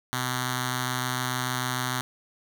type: tone with notch filter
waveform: 5% pulse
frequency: 126.8 Hz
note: B2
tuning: 46 cents sharp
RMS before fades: -29 dBFS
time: 0.13-2.01 s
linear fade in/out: 0 ms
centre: 490 Hz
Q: 0.52
effects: none